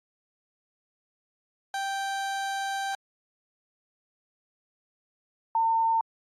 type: tone pair in turn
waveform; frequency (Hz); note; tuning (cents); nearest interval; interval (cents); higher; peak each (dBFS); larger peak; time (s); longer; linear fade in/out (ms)
30% pulse / sine; 784 / 905.1; G5 / A5; 0 / +49; major second; 249; second; -26 / -21; second; 1.74-2.95 / 5.55-6.01; first; 2
effects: low-pass 9000 Hz 12 dB/octave + AAC 64 kbps